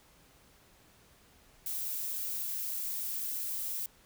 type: noise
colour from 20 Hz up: violet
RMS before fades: -36 dBFS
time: 1.66-3.86 s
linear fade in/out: 2 ms
effects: pink hiss -62 dBFS RMS until 4.05 s